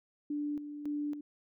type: tone with tremolo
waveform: sine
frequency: 293.7 Hz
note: D4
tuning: in tune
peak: -32 dBFS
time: 0.3-1.21 s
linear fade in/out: 5 ms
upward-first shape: square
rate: 1.8 Hz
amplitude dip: 60%
effects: none